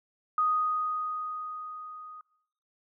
sine tone with level ramp, 1244.5 Hz, D#6, in tune, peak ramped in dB -22 to -43 dBFS, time 0.38-2.21 s, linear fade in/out 2 ms, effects noise-tail reverb RT60 0.8 s tail -23 dB re dry

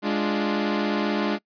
sawtooth chord, D diminished, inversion second, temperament equal with one note detuned, 208.7 / 293.7 / 349.2 Hz, Ab3 / D4 / F4, +9 / 0 / 0 cents, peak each -21 / -23 / -25 dBFS, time 0.02-1.39 s, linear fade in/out 50 ms, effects noise-tail reverb RT60 0.1 s tail -24 dB re dry + resampled to 11025 Hz

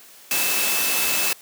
sine tone in noise, 2620 Hz, E7, 11 cents flat, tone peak -27 dBFS, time 0.31-1.33 s, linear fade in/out 2 ms, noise white, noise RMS -22 dBFS, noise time 0.31-1.33 s, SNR -8 dB, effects white hiss -47 dBFS RMS until 1.41 s + high-pass 200 Hz 12 dB/octave

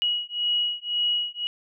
sine beating tone pair, 2907 / 2908.9 Hz, F#7 / F#7, -31 / -30 cents, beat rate 1.9 Hz, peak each -26 dBFS, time 0.02-1.47 s, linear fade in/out 0 ms, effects none

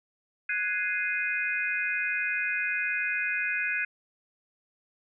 sine chord, Ab dominant seventh, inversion third, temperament equal, 1480 / 1661.2 / 2093 / 2489 Hz, Gb6 / Ab6 / C7 / Eb7, 0 / 0 / 0 / 0 cents, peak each -33 / -32 / -34 / -30 dBFS, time 0.49-3.85 s, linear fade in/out 5 ms, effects none

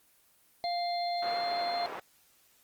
harmonic tone, 698.5 Hz, F5, in tune, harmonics 1 / 3 / 5 / 6, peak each -30 / -44 / -49 / -38 dBFS, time 0.64-1.86 s, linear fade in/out 0 ms
pink band-pass noise, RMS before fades -41 dBFS, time 1.22-2 s, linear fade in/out 5 ms, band 540 to 1500 Hz, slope 12 dB/octave
effects white hiss -65 dBFS RMS until 2.63 s + Opus 24 kbps

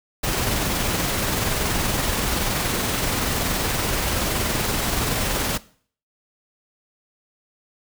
pink noise with amplitude modulation, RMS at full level -22 dBFS, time 0.23-5.58 s, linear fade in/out 10 ms, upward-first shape sine, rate 21.1 Hz, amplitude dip 25%, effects noise-tail reverb RT60 0.5 s tail -19 dB re dry

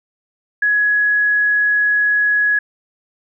sine tone, 1678 Hz, G#6, 17 cents sharp, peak -12 dBFS, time 0.62-2.59 s, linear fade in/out 5 ms, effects none

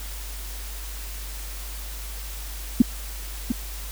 sine tone with echo, 240 Hz, B3, 49 cents flat, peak -8 dBFS, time 2.8-2.82 s, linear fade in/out 5 ms, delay 700 ms, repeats 1, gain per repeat -10 dB, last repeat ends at 3.52 s, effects added 50 Hz sine -33 dBFS peak until 3.91 s + white hiss -39 dBFS RMS until 3.91 s

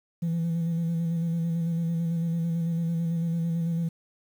sine tone with vibrato, 167.2 Hz, E3, 25 cents sharp, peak -22 dBFS, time 0.22-3.89 s, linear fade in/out 10 ms, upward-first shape square, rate 9 Hz, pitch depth 25 cents each way, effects tanh soft clip ceiling -23 dBFS + 9-bit

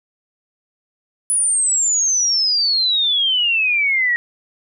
sine exponential sweep, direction down, 10010 to 1883 Hz, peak -14 dBFS, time 1.3-4.16 s, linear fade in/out 0 ms, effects none

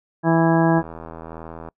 harmonic tone, 164.81 Hz, E3, in tune, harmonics 1 / 2 / 3 / 4 / 5 / 6 / 7 / 8 / 10, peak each -18 / -18 / -29 / -22 / -24 / -26 / -34 / -36 / -28 dBFS, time 0.23-0.83 s, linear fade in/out 50 ms
click train, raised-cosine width 1 ms, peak -21 dBFS, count 75, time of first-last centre 0.78-1.687 s, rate 81.6 Hz
effects noise-tail reverb RT60 0.1 s tail -26 dB re dry

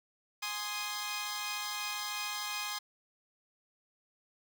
10% pulse chord, Ab major, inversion none, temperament equal, 830.6 / 1046.5 / 1244.5 Hz, Ab5 / C6 / Eb6, 0 / 0 / 0 cents, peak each -32 / -31 / -32 dBFS, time 0.42-2.79 s, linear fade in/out 10 ms, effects none

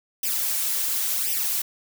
blue noise with flanger, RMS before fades -25 dBFS, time 0.23-1.62 s, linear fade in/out 5 ms, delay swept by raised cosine 0.35 to 5.25 ms, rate 0.93 Hz, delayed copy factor +0.85, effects none

